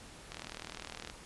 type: click train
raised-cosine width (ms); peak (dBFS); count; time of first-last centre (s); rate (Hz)
0.2; -24; 32; 0.32-1.099; 39.8
effects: pink hiss -52 dBFS RMS until 1.25 s + resampled to 24000 Hz